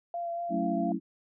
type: tone with vibrato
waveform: sine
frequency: 686 Hz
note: F5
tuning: 31 cents flat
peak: -31 dBFS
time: 0.14-0.92 s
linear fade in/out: 2 ms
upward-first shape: sine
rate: 4.3 Hz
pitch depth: 15 cents each way
type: chord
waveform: sine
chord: F# minor seventh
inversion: none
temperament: equal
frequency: 185 / 220 / 277.2 / 329.6 Hz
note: F#3 / A3 / C#4 / E4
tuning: 0 / 0 / 0 / 0 cents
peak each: -33 dBFS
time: 0.49-1 s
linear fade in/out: 50 ms
effects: none